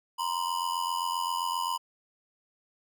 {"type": "ring-modulated tone", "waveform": "square", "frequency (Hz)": 987.8, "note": "B5", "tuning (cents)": 0, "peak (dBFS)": -26, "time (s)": [0.18, 1.78], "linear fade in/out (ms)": 20, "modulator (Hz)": 43.8, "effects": []}